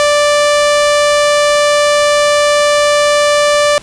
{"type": "tone", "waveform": "sawtooth", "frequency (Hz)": 587.3, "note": "D5", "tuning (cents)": 0, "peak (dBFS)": -4, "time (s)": [0, 3.78], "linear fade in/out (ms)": 0, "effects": ["pink hiss -36 dBFS RMS until 3.82 s", "resampled to 22050 Hz"]}